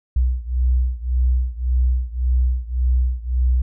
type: beating tone pair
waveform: sine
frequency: 61.74 / 63.54 Hz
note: B1 / B1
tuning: 0 / +50 cents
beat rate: 1.8 Hz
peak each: -18 / -20 dBFS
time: 0.16-3.62 s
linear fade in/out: 5 ms
effects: none